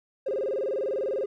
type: tone with vibrato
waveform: triangle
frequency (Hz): 466.2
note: A#4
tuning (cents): 0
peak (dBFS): -22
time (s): 0.26-1.26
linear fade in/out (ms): 10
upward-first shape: square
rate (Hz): 20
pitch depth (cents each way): 240
effects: tanh soft clip ceiling -23 dBFS